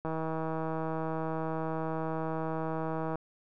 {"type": "click train", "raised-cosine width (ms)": 1, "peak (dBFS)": -21, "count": 498, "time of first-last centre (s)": [0.05, 3.156], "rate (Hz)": 160, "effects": []}